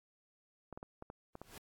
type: clicks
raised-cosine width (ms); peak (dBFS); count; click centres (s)
1; -32; 7; 0.727 / 0.775 / 0.829 / 1.024 / 1.101 / 1.354 / 1.416
type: noise with exponential growth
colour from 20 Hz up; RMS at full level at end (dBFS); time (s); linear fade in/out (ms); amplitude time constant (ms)
pink; -48; 1.33-1.58; 2; 54
effects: AAC 64 kbps